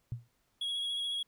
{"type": "tone with exponential decay", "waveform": "sine", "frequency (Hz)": 118.6, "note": "A#2", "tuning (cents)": 30, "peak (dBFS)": -30, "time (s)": [0.12, 0.28], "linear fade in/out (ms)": 0, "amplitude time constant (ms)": 34}
{"type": "tone with vibrato", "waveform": "triangle", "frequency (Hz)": 3322, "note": "G#7", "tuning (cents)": 0, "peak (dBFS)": -31, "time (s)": [0.61, 1.23], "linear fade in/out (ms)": 5, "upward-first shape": "sine", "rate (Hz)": 14, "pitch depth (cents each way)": 21}
{"effects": ["pink hiss -75 dBFS RMS until 1.27 s"]}